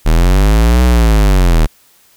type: linear two-way sweep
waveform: square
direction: up then down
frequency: 37.88 to 62.7 to 37.88 Hz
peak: -7 dBFS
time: 0.05-1.67 s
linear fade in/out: 20 ms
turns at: 0.83 s
effects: white hiss -49 dBFS RMS until 2.16 s